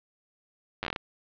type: slowing click train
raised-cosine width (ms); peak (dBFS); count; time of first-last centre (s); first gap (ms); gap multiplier
0.3; -15; 8; 0.83-0.962; 9; 1.24
effects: resampled to 11025 Hz + 8-bit